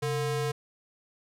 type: ring-modulated tone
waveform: square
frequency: 292.9 Hz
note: D4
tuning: 5 cents flat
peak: -25 dBFS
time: 0.02-0.52 s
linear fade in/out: 10 ms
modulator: 159 Hz
effects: low-pass 12000 Hz 12 dB/octave